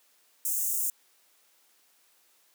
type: high-pass noise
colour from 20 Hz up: white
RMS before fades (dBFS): -29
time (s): 0.45-0.9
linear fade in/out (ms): 2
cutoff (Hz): 6500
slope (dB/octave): 48
effects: white hiss -65 dBFS RMS until 2.54 s + high-pass 300 Hz 12 dB/octave